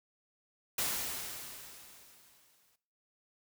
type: noise with exponential decay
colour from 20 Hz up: white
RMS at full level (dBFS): -32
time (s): 0.78-2.76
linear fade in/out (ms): 5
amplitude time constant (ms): 430
effects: noise-tail reverb RT60 0.5 s tail -17 dB re dry